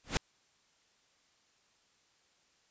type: noise with exponential growth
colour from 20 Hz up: pink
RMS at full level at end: -25 dBFS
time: 0.04-0.17 s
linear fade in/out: 0 ms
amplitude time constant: 27 ms
effects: white hiss -70 dBFS RMS until 2.7 s + resampled to 16000 Hz